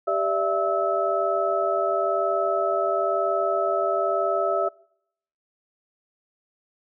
sine tone cluster, 392.7 / 586 / 667 / 1300 Hz, G4 / D5 / E5 / E6, +3 / -4 / +20 / -24 cents, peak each -28 / -26 / -24 / -27 dBFS, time 0.07-4.69 s, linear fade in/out 10 ms, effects noise-tail reverb RT60 0.7 s tail -24 dB re dry

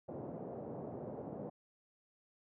white band-pass noise, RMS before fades -45 dBFS, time 0.08-1.5 s, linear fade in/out 10 ms, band 110 to 620 Hz, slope 24 dB/octave, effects none

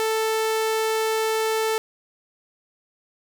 sawtooth tone, 441.1 Hz, A4, 4 cents sharp, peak -17 dBFS, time 0-1.78 s, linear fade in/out 0 ms, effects none

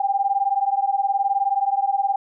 sine beating tone pair, 784 / 803 Hz, G5 / G5, 0 / +41 cents, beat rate 19 Hz, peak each -21 dBFS, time 0-2.16 s, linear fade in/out 5 ms, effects none

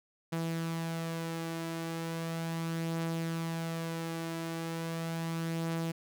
sawtooth beating tone pair, 164.81 / 165.18 Hz, E3 / E3, 0 / +4 cents, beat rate 0.37 Hz, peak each -30 / -39 dBFS, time 0.32-5.92 s, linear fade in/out 10 ms, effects none

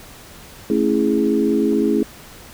sine chord, A major seventh, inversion none, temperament equal with one note detuned, 220 / 274.5 / 329.6 / 415.3 Hz, A3 / C#4 / E4 / G#4, 0 / -17 / 0 / 0 cents, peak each -20 dBFS, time 0.7-2.03 s, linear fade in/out 2 ms
clicks, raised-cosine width 1 ms, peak -26 dBFS, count 2, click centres 1.722 / 1.733 s
effects pink hiss -41 dBFS RMS until 2.53 s

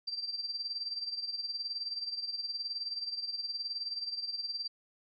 sine tone with tremolo, 4699 Hz, D8, in tune, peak -32 dBFS, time 0.07-4.68 s, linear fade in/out 10 ms, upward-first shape sine, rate 19 Hz, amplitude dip 70%, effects none

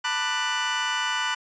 25% pulse chord, B minor seventh, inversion third, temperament just, 889 / 987.8 / 1185.3 / 1481.6 Hz, A5 / B5 / D6 / F#6, +18 / 0 / +16 / +2 cents, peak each -29 / -26 / -29 / -24 dBFS, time 0.04-1.35 s, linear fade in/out 10 ms, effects resampled to 16000 Hz

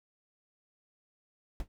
brown noise with exponential decay, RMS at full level -31 dBFS, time 1.6-1.68 s, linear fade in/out 1 ms, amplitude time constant 17 ms, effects none

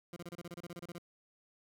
20% pulse tone bursts, 172.7 Hz, F3, 19 cents flat, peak -38 dBFS, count 14, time 0.13-0.983 s, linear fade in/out 2 ms, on 34 ms, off 29 ms, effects none

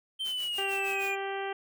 triangle linear sweep, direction down, 3136 to 2380 Hz, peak -29 dBFS, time 0.19-1.16 s, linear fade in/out 20 ms
white noise with tremolo, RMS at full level -45 dBFS, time 0.24-1.14 s, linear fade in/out 20 ms, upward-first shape sine, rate 6.5 Hz, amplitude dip 85%
harmonic tone, 392 Hz, G4, in tune, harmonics 1 / 2 / 3 / 4 / 5 / 6 / 7 / 8, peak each -35 / -36 / -44 / -41 / -43 / -47 / -46 / -47 dBFS, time 0.58-1.53 s, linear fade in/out 5 ms
effects none

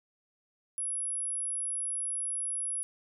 sine tone, 10500 Hz, E9, 8 cents flat, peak -31 dBFS, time 0.78-2.83 s, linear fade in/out 0 ms, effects none

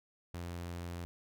sawtooth tone, 86.6 Hz, F2, 14 cents flat, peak -36 dBFS, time 0.34-1.05 s, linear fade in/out 0 ms, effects none

